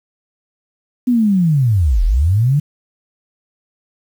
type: linear two-way sweep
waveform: sine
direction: down then up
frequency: 254.1 to 36.85 to 152.4 Hz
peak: -10 dBFS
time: 1.07-2.6 s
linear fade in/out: 10 ms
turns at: 2.04 s
effects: 7-bit